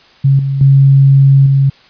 sine tone with level steps, 137.1 Hz, C#3, 19 cents flat, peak -5 / -12 / -3 / -6 dBFS, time 0.24-1.7 s, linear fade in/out 10 ms, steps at 0.39 / 0.61 / 1.46 s, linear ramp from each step 2 ms, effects white hiss -44 dBFS RMS until 1.89 s + resampled to 11025 Hz

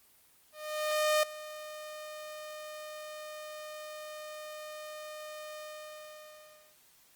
sawtooth tone with ADSR envelope, 611 Hz, D#5, 32 cents flat, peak -20 dBFS, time 0.52-6.78 s, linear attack 710 ms, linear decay 4 ms, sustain -18 dB, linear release 1200 ms, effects white hiss -63 dBFS RMS until 7.15 s + Opus 24 kbps

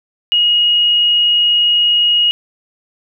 sine tone, 2883 Hz, F#7, 46 cents flat, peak -9 dBFS, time 0.32-2.31 s, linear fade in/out 0 ms, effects none

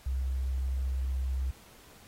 sine tone, 65.41 Hz, C2, in tune, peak -28 dBFS, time 0.06-1.51 s, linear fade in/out 5 ms, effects pink hiss -56 dBFS RMS until 2.07 s + AAC 48 kbps

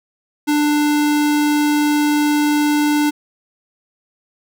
square tone, 296.2 Hz, D4, 15 cents sharp, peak -14 dBFS, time 0.47-3.11 s, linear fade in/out 20 ms, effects none

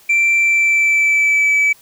sine tone with pitch glide, 2349 to 2298 Hz, D7 to D7, 0 to -38 cents, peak -8 dBFS, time 0.09-1.73 s, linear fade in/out 10 ms, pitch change -38 cents, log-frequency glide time 0.35-1.55 s, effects tanh soft clip ceiling -10 dBFS + white hiss -48 dBFS RMS until 1.81 s

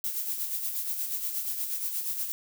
violet noise with tremolo, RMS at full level -30 dBFS, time 0.04-2.32 s, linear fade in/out 0 ms, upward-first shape sine, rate 8.4 Hz, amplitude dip 50%, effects none

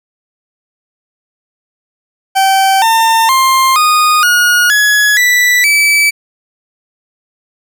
40% pulse tone with pitch steps, 773 / 903.5 / 1055.9 / 1234.2 / 1442.5 / 1685.9 / 1970.5 / 2303 Hz, G5 / A5 / C6 / D#6 / F#6 / G#6 / B6 / D7, -24 / +46 / +15 / -14 / -44 / +26 / -4 / -34 cents, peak -6 dBFS, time 2.35-6.11 s, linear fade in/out 20 ms, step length 470 ms, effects none

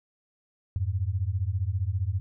sine beating tone pair, 87.31 / 102.31 Hz, F2 / G#2, 0 / -25 cents, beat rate 15 Hz, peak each -28 dBFS, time 0.76-2.2 s, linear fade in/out 0 ms, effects none

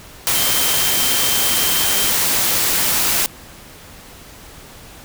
sine tone in noise, 3136 Hz, G7, in tune, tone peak -24 dBFS, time 0.35-2.1 s, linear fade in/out 0 ms, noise white, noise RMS -17 dBFS, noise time 0.27-3.26 s, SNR -10 dB, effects pink hiss -40 dBFS RMS until 5.04 s

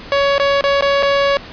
sawtooth tone with dropouts, 560 Hz, C#5, 18 cents sharp, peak -8 dBFS, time 0.12-1.37 s, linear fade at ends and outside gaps 0 ms, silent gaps 0.381-0.398 / 0.61-0.64 / 0.809-0.824 / 1.026-1.031 s, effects pink hiss -34 dBFS RMS until 1.52 s + resampled to 11025 Hz

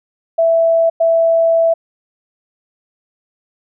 sine tone bursts at uneven times, 661 Hz, E5, 5 cents sharp, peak -9 dBFS, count 2, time 0.38-0.9 / 1-1.74 s, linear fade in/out 10 ms, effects none

